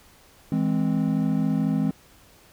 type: chord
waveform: triangle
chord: E augmented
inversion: none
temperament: equal with one note detuned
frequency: 163.3 / 207.7 / 261.6 Hz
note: E3 / G#3 / B#3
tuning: -16 / 0 / 0 cents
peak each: -23 dBFS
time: 0.52-1.91 s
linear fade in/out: 2 ms
effects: pink hiss -54 dBFS RMS until 2.52 s